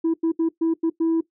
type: tone bursts at uneven times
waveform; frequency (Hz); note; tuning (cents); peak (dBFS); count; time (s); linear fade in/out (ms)
sine; 327.9; E4; -9; -15; 6; 0.04-0.14 / 0.23-0.32 / 0.39-0.49 / 0.61-0.74 / 0.83-0.9 / 1-1.21; 10
effects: noise-tail reverb RT60 0.1 s tail -17 dB re dry + tanh soft clip ceiling -16 dBFS